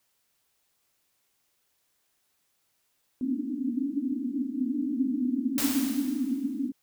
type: band-pass noise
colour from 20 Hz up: pink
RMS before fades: -29 dBFS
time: 3.21-6.72 s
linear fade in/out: 2 ms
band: 240 to 290 Hz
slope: 96 dB/octave
type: noise with exponential decay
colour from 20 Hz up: white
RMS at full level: -28 dBFS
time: 5.58-6.69 s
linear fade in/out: 1 ms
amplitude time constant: 240 ms
effects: white hiss -73 dBFS RMS until 6.82 s